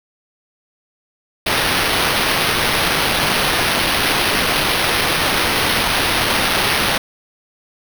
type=noise with sample-and-hold; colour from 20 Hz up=blue; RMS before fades=-17 dBFS; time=1.46-6.98 s; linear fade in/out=5 ms; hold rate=7350 Hz; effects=none